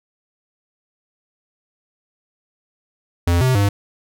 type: tone with pitch steps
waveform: square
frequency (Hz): 86.4 / 129.2 / 100.9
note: F2 / C3 / G#2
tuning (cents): -18 / -21 / -49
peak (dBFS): -14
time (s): 3.27-3.69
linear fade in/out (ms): 5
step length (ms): 140
effects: none